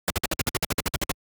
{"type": "noise bursts", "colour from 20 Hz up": "pink", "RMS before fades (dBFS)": -23, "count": 14, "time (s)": [0.08, 1.115], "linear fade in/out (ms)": 0, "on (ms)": 21, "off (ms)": 57, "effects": ["high-pass 60 Hz 12 dB/octave", "Opus 48 kbps"]}